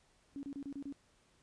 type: tone bursts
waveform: sine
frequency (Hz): 280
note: C#4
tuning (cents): +18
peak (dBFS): -40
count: 6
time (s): 0.36-0.925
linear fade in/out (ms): 0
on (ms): 70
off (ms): 29
effects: pink hiss -70 dBFS RMS until 1.42 s + resampled to 22050 Hz